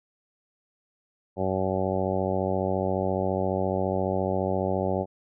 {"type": "harmonic tone", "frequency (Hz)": 94.5, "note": "F#2", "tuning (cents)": 37, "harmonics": [1, 2, 3, 4, 5, 6, 7, 8, 9], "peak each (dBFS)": [-32, -31, -35, -31, -33, -30, -34, -34, -37], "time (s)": [1.36, 5.06], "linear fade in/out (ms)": 50, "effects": []}